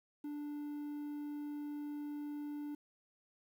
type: tone with quantisation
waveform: triangle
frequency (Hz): 293.7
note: D4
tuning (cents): 0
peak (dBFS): -38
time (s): 0.24-2.75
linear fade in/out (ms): 5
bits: 11
effects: none